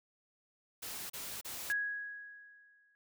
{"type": "noise bursts", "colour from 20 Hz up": "white", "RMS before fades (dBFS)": -43, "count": 3, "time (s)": [0.82, 1.726], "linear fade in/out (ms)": 10, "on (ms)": 280, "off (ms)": 33}
{"type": "tone with exponential decay", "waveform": "sine", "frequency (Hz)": 1661.2, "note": "G#6", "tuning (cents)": 0, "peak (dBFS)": -29, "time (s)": [1.7, 2.95], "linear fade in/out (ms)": 0, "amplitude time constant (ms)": 270}
{"effects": []}